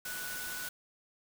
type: tone in noise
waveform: sine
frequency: 1480 Hz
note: F#6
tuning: in tune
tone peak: -41 dBFS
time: 0.05-0.69 s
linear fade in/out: 5 ms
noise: white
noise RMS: -41 dBFS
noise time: 0.05-0.69 s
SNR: -3 dB
effects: none